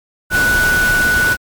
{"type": "tone in noise", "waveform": "sine", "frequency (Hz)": 1480, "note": "F#6", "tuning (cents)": 0, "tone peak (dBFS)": -11, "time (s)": [0.3, 1.37], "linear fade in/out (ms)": 50, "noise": "pink", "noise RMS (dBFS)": -20, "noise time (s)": [0.3, 1.37], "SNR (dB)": 6, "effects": ["MP3 96 kbps"]}